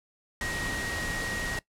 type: tone in noise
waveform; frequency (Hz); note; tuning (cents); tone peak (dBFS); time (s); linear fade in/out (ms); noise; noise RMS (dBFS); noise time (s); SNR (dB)
sine; 1888; A#6; +22; -34; 0.41-1.59; 2; pink; -34; 0.41-1.59; -3
effects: noise-tail reverb RT60 0.1 s tail -19 dB re dry + low-pass 10000 Hz 12 dB/octave